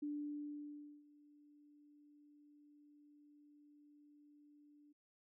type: tone with ADSR envelope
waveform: sine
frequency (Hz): 293.9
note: D4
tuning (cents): +1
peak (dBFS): -39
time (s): 0.02-4.93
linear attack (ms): 9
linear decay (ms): 1000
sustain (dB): -24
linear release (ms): 13
effects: none